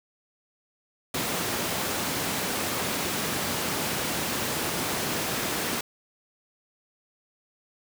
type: high-pass noise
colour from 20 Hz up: pink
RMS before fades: -29 dBFS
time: 1.14-5.81 s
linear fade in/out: 5 ms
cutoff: 150 Hz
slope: 12 dB/octave
effects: none